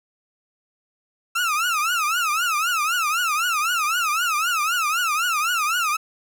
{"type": "tone with vibrato", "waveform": "30% pulse", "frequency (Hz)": 1318.5, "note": "E6", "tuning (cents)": 0, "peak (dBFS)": -17, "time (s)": [1.35, 5.97], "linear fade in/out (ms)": 10, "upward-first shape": "triangle", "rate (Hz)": 3.9, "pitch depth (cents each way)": 210, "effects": []}